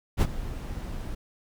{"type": "noise with ADSR envelope", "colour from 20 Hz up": "brown", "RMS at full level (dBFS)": -17, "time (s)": [0.17, 1.15], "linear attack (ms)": 48, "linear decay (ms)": 42, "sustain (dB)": -17, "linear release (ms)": 8, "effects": []}